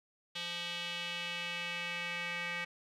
square tone with band-pass filter sweep, 173.3 Hz, F3, 13 cents flat, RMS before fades -39 dBFS, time 0.35-2.65 s, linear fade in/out 10 ms, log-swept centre 3300 to 2200 Hz, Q 3, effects none

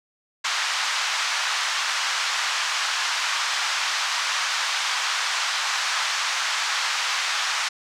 pink band-pass noise, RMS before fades -25 dBFS, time 0.44-7.69 s, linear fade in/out 10 ms, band 1000 to 6500 Hz, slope 24 dB/octave, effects none

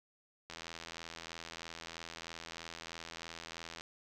click train, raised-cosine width 0.2 ms, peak -27 dBFS, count 276, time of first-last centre 0.5-3.809 s, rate 83.1 Hz, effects none

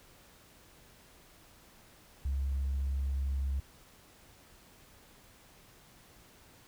sine tone, 68.1 Hz, C#2, 30 cents flat, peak -28 dBFS, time 2.25-3.6 s, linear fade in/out 5 ms, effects tanh soft clip ceiling -27 dBFS + pink hiss -59 dBFS RMS until 6.67 s

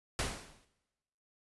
pink noise with exponential decay, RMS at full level -31 dBFS, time 0.19-0.65 s, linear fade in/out 1 ms, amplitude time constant 100 ms, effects noise-tail reverb RT60 1.0 s tail -18 dB re dry + resampled to 24000 Hz

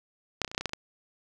clicks, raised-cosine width 0.2 ms, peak -10 / -11 / -24 / -23 / -18 / -9 / -17 / -11 / -30 / -14 dBFS, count 10, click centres 0.417 / 0.447 / 0.478 / 0.515 / 0.548 / 0.579 / 0.61 / 0.657 / 0.694 / 0.734 s, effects none

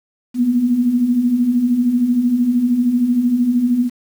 sine beating tone pair, 233.1 / 246.1 Hz, A#3 / B3, 0 / -6 cents, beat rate 13 Hz, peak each -21 / -13 dBFS, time 0.34-3.9 s, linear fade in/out 50 ms, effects 7-bit

